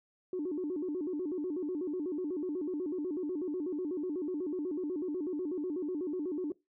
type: tone with vibrato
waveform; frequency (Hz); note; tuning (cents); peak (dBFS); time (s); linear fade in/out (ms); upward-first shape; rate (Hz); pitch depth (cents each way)
sine; 329.6; E4; 0; -31; 0.33-6.52; 2; square; 8.1; 190
effects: noise-tail reverb RT60 0.2 s tail -21 dB re dry + tanh soft clip ceiling -27 dBFS